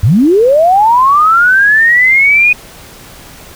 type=linear sweep; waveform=sine; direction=up; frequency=82.41 to 2489 Hz; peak=-4 dBFS; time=0.03-2.53 s; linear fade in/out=5 ms; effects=pink hiss -34 dBFS RMS until 3.55 s